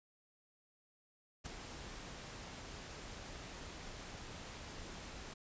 pink noise with ADSR envelope, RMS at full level -42 dBFS, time 1.44-5.34 s, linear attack 24 ms, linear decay 3 ms, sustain -7 dB, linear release 9 ms, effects resampled to 16000 Hz

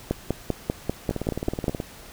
two click trains, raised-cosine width 2 ms, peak -14 / -9 dBFS, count 14 / 9, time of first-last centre 1.11-1.801 / 0.11-1.682 s, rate 18.8 / 5.09 Hz, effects pink hiss -45 dBFS RMS until 2.12 s

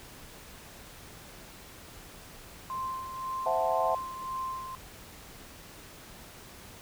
sine tone with tremolo, 1046.5 Hz, C6, in tune, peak -31 dBFS, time 2.7-4.75 s, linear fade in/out 0 ms, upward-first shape sine, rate 1.9 Hz, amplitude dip 55%
sine chord, F# half-diminished seventh, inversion second, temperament equal, 523.3 / 659.3 / 740 / 880 Hz, C5 / E5 / F#5 / A5, 0 / 0 / 0 / 0 cents, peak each -34 / -29 / -31 / -31 dBFS, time 3.46-3.95 s, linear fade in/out 2 ms
effects pink hiss -49 dBFS RMS until 6.81 s

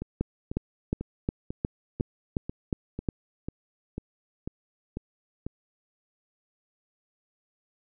two click trains, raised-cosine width 3 ms, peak -20 / -13 dBFS, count 12 / 9, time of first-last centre 0.02-5.466 / 0.21-3.088 s, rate 2.02 / 2.78 Hz, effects none

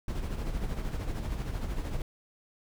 brown noise with tremolo, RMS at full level -31 dBFS, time 0.08-2.02 s, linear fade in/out 2 ms, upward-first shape sine, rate 13 Hz, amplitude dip 50%, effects none

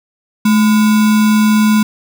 sine tone with sample-and-hold, 214.5 Hz, A3, 44 cents flat, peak -7 dBFS, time 0.45-1.83 s, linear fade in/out 5 ms, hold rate 1225 Hz, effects none

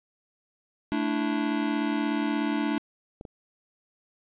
square chord, A suspended fourth, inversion none, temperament just, 220 / 293.3 / 330 Hz, A3 / D4 / E4, 0 / -2 / +2 cents, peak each -31 / -28 / -33 dBFS, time 0.92-2.78 s, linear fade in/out 0 ms
clicks, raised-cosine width 2 ms, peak -27 dBFS, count 2, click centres 3.211 / 3.252 s
effects resampled to 8000 Hz + 10-bit

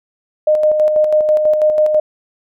sine tone with tremolo, 612 Hz, D#5, 29 cents flat, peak -8 dBFS, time 0.47-2 s, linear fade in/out 5 ms, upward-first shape square, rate 6.1 Hz, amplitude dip 40%, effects none

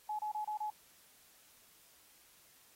sine tone bursts, 849 Hz, G#5, 38 cents sharp, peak -35 dBFS, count 5, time 0.09-0.702 s, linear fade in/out 5 ms, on 100 ms, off 28 ms, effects white hiss -64 dBFS RMS until 2.75 s + AAC 48 kbps

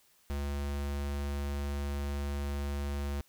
square tone, 71.1 Hz, C#2, 45 cents sharp, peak -33 dBFS, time 0.3-3.21 s, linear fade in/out 0 ms, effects white hiss -66 dBFS RMS until 3.28 s

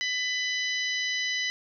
harmonic tone, 998 Hz, B5, 18 cents sharp, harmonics 2 / 3 / 4 / 5 / 6, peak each -29 / -33 / -35 / -37 / -39 dBFS, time 0.01-1.5 s, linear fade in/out 0 ms, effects none

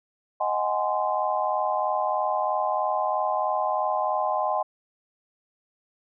sine chord, Ab dominant seventh, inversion second, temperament just, 623 / 747.5 / 830.6 / 1038.3 Hz, Eb5 / Gb5 / Ab5 / C6, +2 / +17 / 0 / -14 cents, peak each -28 dBFS, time 0.4-4.63 s, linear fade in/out 10 ms, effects none

